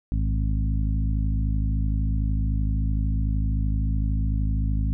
harmonic tone with a mistuned harmonic, 53.3 Hz, G#1, 46 cents sharp, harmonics 1 / 2 / 3 / 4 / 5, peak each -22 / -28 / -32 / -34 / -36 dBFS, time 0.12-4.93 s, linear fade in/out 0 ms, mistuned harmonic 1, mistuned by +89 cents, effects none

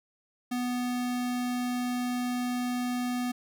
square tone, 246.9 Hz, B3, in tune, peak -29 dBFS, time 0.51-3.32 s, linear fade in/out 10 ms, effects none

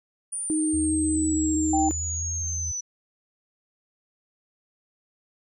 sine exponential sweep, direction down, 9430 to 5930 Hz, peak -28 dBFS, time 0.32-2.81 s, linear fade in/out 10 ms
sine tone with vibrato, 311.1 Hz, D#4, in tune, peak -22 dBFS, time 0.5-1.91 s, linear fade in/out 0 ms, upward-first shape sine, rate 15 Hz, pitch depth 9 cents each way
sine tone with pitch glide, 76.3 to 82.25 Hz, D#2 to E2, -33 to -3 cents, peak -30 dBFS, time 0.73-2.72 s, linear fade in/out 10 ms, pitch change +130 cents, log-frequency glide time 1.84-2.15 s
sine tone, 782 Hz, G5, 4 cents flat, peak -22 dBFS, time 1.73-1.89 s, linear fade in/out 5 ms
effects none

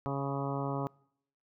harmonic tone with a mistuned harmonic, 138.59 Hz, C#3, in tune, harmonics 1 / 2 / 3 / 4 / 5 / 6 / 7 / 8 / 9, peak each -35 / -38 / -40 / -41 / -42 / -43 / -43 / -44 / -45 dBFS, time 0.06-0.87 s, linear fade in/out 0 ms, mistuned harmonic 7, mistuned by +18 cents, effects noise-tail reverb RT60 0.7 s tail -25 dB re dry

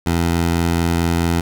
15% pulse tone, 84.6 Hz, E2, 45 cents sharp, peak -9 dBFS, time 0.06-1.41 s, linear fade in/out 5 ms, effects none

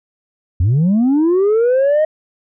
sine linear sweep, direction up, 79.2 to 630 Hz, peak -8 dBFS, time 0.6-2.05 s, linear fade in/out 5 ms, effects tanh soft clip ceiling -9 dBFS

